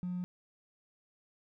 triangle tone with hard clipping, 179.4 Hz, F3, 47 cents sharp, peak -34 dBFS, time 0.03-0.24 s, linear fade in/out 0 ms, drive 3 dB, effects none

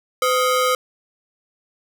40% pulse ring-modulated tone, 880 Hz, A5, in tune, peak -12 dBFS, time 0.22-0.75 s, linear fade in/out 2 ms, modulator 372 Hz, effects none

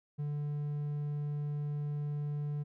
triangle tone, 146.83 Hz, D3, in tune, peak -31 dBFS, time 0.18-2.64 s, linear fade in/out 20 ms, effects none

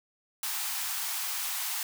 white high-pass noise, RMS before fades -33 dBFS, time 0.43-1.83 s, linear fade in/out 2 ms, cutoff 710 Hz, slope 96 dB/octave, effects none

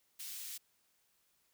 white high-pass noise, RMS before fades -45 dBFS, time 0.19-0.58 s, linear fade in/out 10 ms, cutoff 2800 Hz, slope 12 dB/octave, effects white hiss -75 dBFS RMS until 1.53 s

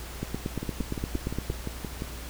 two click trains, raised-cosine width 3 ms, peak -19 / -16 dBFS, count 9 / 12, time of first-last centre 0.63-2.021 / 0.23-1.502 s, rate 5.75 / 8.65 Hz, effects added 60 Hz sine -39 dBFS peak until 2.29 s + pink hiss -42 dBFS RMS until 2.29 s

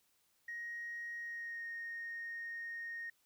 sine tone with pitch glide, 1880 to 1855.2 Hz, A#6 to A#6, +14 to -9 cents, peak -40 dBFS, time 0.48-3.1 s, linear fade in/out 5 ms, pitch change -23 cents, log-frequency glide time 1.17-1.65 s, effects tanh soft clip ceiling -37 dBFS + white hiss -75 dBFS RMS until 3.25 s

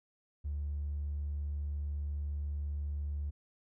triangle tone, 72.8 Hz, D2, 15 cents flat, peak -30 dBFS, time 0.44-3.31 s, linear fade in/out 20 ms, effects tanh soft clip ceiling -31 dBFS

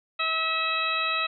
harmonic tone, 646 Hz, E5, 35 cents flat, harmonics 1 / 2 / 3 / 4 / 5 / 6, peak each -37 / -28 / -35 / -28 / -38 / -31 dBFS, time 0.19-1.27 s, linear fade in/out 10 ms, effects none

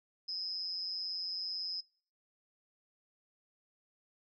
sine tone with amplitude modulation, 5090 Hz, D#8, 39 cents sharp, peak -32 dBFS, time 0.28-1.81 s, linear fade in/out 10 ms, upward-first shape sine, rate 178 Hz, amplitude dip 80%, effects noise-tail reverb RT60 0.5 s tail -24 dB re dry

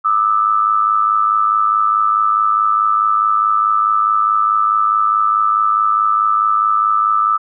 sine tone pair together, 1200 / 1304.7 Hz, D6 / E6, +37 / -18 cents, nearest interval minor second, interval 145 cents, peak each -14 dBFS, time 0.04-7.38 s, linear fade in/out 20 ms, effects none

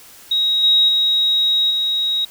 sine tone with level steps, 3800 Hz, A#7, 33 cents sharp, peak -14 / -10 / -13 / -16 dBFS, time 0.31-2.25 s, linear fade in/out 5 ms, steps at 0.63 / 0.88 / 1.7 s, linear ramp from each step 10 ms, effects white hiss -43 dBFS RMS until 2.3 s

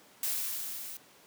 blue noise with level ramp, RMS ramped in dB -31 to -43 dBFS, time 0.23-0.97 s, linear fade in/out 2 ms, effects pink hiss -58 dBFS RMS until 1.26 s + high-pass 200 Hz 12 dB/octave

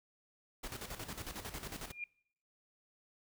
pink noise with tremolo, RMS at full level -43 dBFS, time 0.63-1.92 s, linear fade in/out 10 ms, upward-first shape square, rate 11 Hz, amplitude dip 65%
sine tone with exponential growth, 2410 Hz, D7, 44 cents sharp, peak -35 dBFS, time 1.83-2.04 s, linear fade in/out 2 ms, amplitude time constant 44 ms
effects noise-tail reverb RT60 0.7 s tail -25 dB re dry

